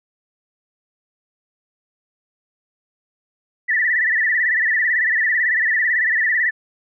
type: tone with vibrato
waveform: sine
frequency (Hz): 1864.7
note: A#6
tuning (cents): 0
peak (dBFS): -15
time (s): 3.68-6.51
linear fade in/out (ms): 20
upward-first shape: sine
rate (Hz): 18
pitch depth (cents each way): 120
effects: none